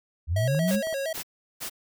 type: linear sweep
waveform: sine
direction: up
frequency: 72.8 to 221.6 Hz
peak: -22 dBFS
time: 0.27-0.82 s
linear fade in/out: 50 ms
type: tone with vibrato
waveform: square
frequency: 594 Hz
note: D5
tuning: 20 cents sharp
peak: -28 dBFS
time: 0.36-1.13 s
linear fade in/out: 5 ms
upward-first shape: square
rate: 4.3 Hz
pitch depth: 140 cents each way
type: clicks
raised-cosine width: 1 ms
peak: -28 dBFS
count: 6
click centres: 0.548 / 0.591 / 0.745 / 0.871 / 0.927 / 1.178 s
type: noise bursts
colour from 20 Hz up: white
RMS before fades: -34 dBFS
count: 3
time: 0.67-1.698 s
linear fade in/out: 20 ms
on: 96 ms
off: 370 ms
effects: none